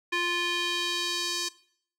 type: tone with band-pass filter sweep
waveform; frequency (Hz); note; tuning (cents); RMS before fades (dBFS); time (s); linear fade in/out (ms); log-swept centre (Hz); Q
square; 349.2; F4; 0; -29; 0.12-1.49; 10; 2300 to 5300; 1.7
effects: noise-tail reverb RT60 0.6 s tail -19 dB re dry